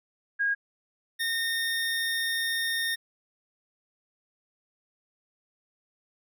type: tone pair in turn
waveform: sine / 25% pulse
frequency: 1634 / 1834.1 Hz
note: G#6 / A#6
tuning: -29 / -29 cents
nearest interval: major second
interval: 200 cents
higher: second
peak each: -23 dBFS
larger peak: neither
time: 0.39-0.55 / 1.19-2.96 s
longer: second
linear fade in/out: 20 ms
effects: none